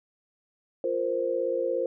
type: chord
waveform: sine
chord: F suspended fourth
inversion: none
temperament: equal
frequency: 349.2 / 466.2 / 523.3 Hz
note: F4 / Bb4 / C5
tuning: 0 / 0 / 0 cents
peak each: -32 / -30 / -27 dBFS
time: 0.84-1.86 s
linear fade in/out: 2 ms
effects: none